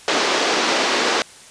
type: band-pass noise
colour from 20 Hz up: pink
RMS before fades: -19 dBFS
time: 0.08-1.22 s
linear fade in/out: 0 ms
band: 300 to 5900 Hz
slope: 24 dB/octave
effects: white hiss -43 dBFS RMS until 1.5 s + resampled to 22050 Hz